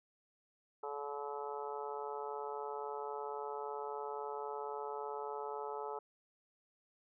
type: harmonic tone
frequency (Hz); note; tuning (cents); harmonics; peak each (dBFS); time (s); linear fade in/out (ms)
143.7; D3; -37; 3 / 4 / 5 / 6 / 7 / 8 / 9; -43 / -50 / -50 / -44 / -50 / -56 / -49; 0.83-5.99; 5
effects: none